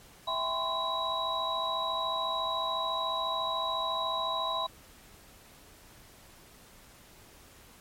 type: tone cluster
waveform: sine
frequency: 657 / 796 / 1020 / 1074 / 3882 Hz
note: E5 / G5 / C6 / C6 / B7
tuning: -6 / +26 / -44 / +45 / -31 cents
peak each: -36 / -40 / -32 / -40 / -34 dBFS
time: 0.27-4.67 s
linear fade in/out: 10 ms
effects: pink hiss -55 dBFS RMS until 7.8 s + MP3 64 kbps